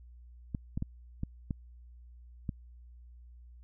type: clicks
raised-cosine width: 5 ms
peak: -21 dBFS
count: 6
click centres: 0.548 / 0.775 / 0.824 / 1.234 / 1.508 / 2.492 s
effects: added 60 Hz sine -50 dBFS peak until 3.63 s